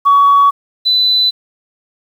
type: tone pair in turn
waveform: sine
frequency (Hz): 1127 / 3999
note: C#6 / B7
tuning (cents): +28 / +21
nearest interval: octave + minor seventh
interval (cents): 2193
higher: second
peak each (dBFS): -4 / -8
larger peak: first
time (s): 0.05-0.51 / 0.85-1.31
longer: neither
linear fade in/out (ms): 20
effects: tanh soft clip ceiling -2 dBFS + 7-bit